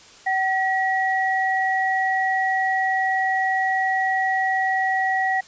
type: tone pair together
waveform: sine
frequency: 761.6 / 1919 Hz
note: F#5 / A#6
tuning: +50 / +50 cents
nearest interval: octave + major third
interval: 1600 cents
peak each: -21 / -22 dBFS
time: 0.26-5.41 s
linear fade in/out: 10 ms
effects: white hiss -47 dBFS RMS until 5.47 s + resampled to 16000 Hz